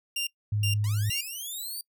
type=tone bursts; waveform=sawtooth; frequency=2787 Hz; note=F7; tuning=4 cents flat; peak=-24 dBFS; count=3; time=0.16-1.21 s; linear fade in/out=5 ms; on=110 ms; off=360 ms
type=tone; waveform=sine; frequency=104.7 Hz; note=G#2; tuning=15 cents sharp; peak=-24 dBFS; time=0.52-1.1 s; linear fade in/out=5 ms
type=linear sweep; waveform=5% pulse; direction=up; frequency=926 to 4699 Hz; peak=-27 dBFS; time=0.84-1.81 s; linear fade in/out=2 ms
effects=noise-tail reverb RT60 0.1 s tail -24 dB re dry